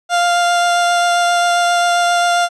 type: tone with vibrato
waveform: 30% pulse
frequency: 698.5 Hz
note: F5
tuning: in tune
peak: -9 dBFS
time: 0.09-2.49 s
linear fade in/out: 50 ms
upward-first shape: triangle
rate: 7.5 Hz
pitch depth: 10 cents each way
effects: resampled to 22050 Hz